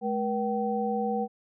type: tone cluster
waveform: sine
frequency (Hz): 213.7 / 479.8 / 767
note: G#3 / A#4 / G5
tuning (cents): +50 / +50 / -38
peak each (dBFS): -30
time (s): 0.01-1.28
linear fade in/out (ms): 50
effects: none